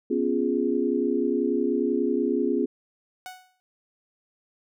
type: chord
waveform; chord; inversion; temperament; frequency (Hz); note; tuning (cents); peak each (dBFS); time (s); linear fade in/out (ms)
sine; C# dominant seventh; third; equal; 246.9 / 277.2 / 349.2 / 415.3; B3 / C#4 / E#4 / G#4; 0 / 0 / 0 / 0; -27; 0.1-2.66; 10
type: tone with exponential decay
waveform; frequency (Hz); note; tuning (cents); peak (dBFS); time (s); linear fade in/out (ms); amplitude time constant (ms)
sawtooth; 740; F#5; 0; -30; 3.26-3.6; 0; 72
effects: none